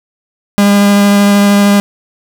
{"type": "tone with vibrato", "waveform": "45% pulse", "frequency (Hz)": 202.3, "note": "G#3", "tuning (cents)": -45, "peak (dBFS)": -5, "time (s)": [0.58, 1.8], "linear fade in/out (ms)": 0, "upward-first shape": "triangle", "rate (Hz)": 13, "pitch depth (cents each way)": 10, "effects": ["7-bit"]}